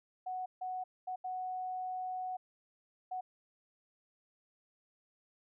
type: tone bursts at uneven times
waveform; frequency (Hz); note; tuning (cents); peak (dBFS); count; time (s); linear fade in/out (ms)
sine; 740; F#5; 0; -36; 5; 0.26-0.46 / 0.61-0.84 / 1.07-1.16 / 1.24-2.37 / 3.11-3.21; 10
effects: none